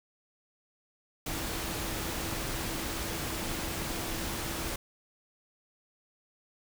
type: tone in noise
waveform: sine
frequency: 330 Hz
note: E4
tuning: 2 cents sharp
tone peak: -44 dBFS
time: 1.29-4.72 s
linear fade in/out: 5 ms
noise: pink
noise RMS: -35 dBFS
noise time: 1.26-4.76 s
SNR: -12 dB
effects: none